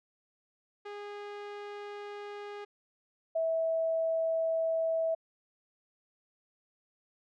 sawtooth / sine tone pair in turn, 410.6 / 651.8 Hz, G#4 / E5, -20 / -20 cents, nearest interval minor sixth, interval 800 cents, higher second, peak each -36 / -27 dBFS, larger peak second, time 0.85-2.65 / 3.35-5.15 s, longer neither, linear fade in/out 10 ms, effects low-pass 3000 Hz 12 dB/octave

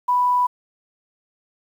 sine tone, 987.8 Hz, B5, in tune, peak -15 dBFS, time 0.08-0.47 s, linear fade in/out 10 ms, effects 8-bit

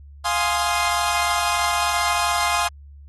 sawtooth chord, F minor seventh, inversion none, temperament equal, 698.5 / 830.6 / 1046.5 / 1244.5 Hz, F5 / Ab5 / C6 / Eb6, 0 / 0 / 0 / 0 cents, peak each -21 / -22 / -20 / -23 dBFS, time 0.24-2.69 s, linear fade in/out 20 ms, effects added 71 Hz sine -40 dBFS peak until 3.08 s + AAC 32 kbps

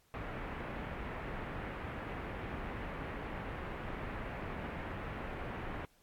pink low-pass noise, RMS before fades -42 dBFS, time 0.14-5.85 s, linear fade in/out 0 ms, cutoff 2300 Hz, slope 24 dB/octave, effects pink hiss -70 dBFS RMS until 6.02 s + AAC 64 kbps

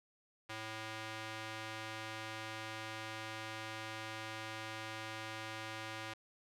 square tone with band-pass filter, 110 Hz, A2, in tune, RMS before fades -45 dBFS, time 0.49-6.14 s, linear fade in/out 10 ms, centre 2300 Hz, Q 0.69, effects none

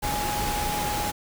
sine tone in noise, 831 Hz, G#5, 1 cent sharp, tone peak -28 dBFS, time 0.02-1.12 s, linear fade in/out 20 ms, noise pink, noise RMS -29 dBFS, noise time 0.02-1.12 s, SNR -2 dB, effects none

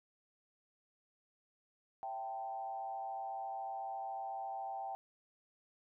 sine tone with frequency modulation, 782 Hz, G5, 4 cents flat, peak -39 dBFS, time 2.03-4.95 s, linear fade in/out 0 ms, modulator 114 Hz, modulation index 0.75, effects none

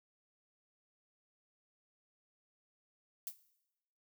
violet noise with exponential decay, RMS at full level -36 dBFS, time 3.27-3.37 s, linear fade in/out 2 ms, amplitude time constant 21 ms, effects noise-tail reverb RT60 0.9 s tail -17 dB re dry

